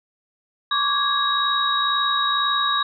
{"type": "tone cluster", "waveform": "sine", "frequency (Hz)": [1098, 1160, 1651, 3812], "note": ["C#6", "D6", "G#6", "A#7"], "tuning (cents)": [-17, -22, -11, 38], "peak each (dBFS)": [-28, -22, -26, -22], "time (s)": [0.71, 2.83], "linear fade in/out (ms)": 5, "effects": []}